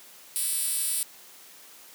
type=tone with high-pass filter; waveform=5% pulse; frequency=330.7 Hz; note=E4; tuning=6 cents sharp; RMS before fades=-28 dBFS; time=0.36-1.03 s; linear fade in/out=0 ms; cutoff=9500 Hz; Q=1.1; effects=white hiss -50 dBFS RMS until 1.94 s + high-pass 200 Hz 12 dB/octave